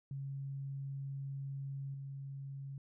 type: tone with level steps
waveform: sine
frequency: 137.5 Hz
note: C#3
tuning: 14 cents flat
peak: -39 / -42 dBFS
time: 0.11-2.78 s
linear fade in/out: 2 ms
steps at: 1.94 s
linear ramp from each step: 2 ms
effects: none